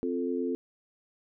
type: chord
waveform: sine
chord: F major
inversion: second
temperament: equal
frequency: 261.6 / 349.2 / 440 Hz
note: C4 / F4 / A4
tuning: 0 / 0 / 0 cents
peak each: -31 / -33 / -33 dBFS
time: 0.03-0.55 s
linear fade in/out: 0 ms
effects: none